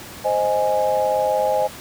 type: chord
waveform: sine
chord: Ab major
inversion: first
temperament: equal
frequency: 523.3 / 622.3 / 830.6 Hz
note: C5 / Eb5 / Ab5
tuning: 0 / 0 / 0 cents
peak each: -21 dBFS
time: 0.24-1.68 s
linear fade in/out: 20 ms
effects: pink hiss -37 dBFS RMS until 1.8 s + high-pass 80 Hz 12 dB/octave